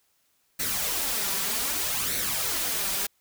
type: noise with flanger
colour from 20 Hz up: white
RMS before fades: -28 dBFS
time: 0.59-3.07 s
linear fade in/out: 10 ms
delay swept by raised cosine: 0.49 to 5.19 ms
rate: 0.64 Hz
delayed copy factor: +0.6
effects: white hiss -69 dBFS RMS until 3.2 s